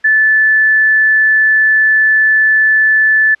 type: tone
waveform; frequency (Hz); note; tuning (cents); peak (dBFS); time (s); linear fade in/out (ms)
sine; 1745; A6; -15; -6; 0.04-3.35; 10
effects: white hiss -51 dBFS RMS until 3.4 s + low-pass 3000 Hz 12 dB/octave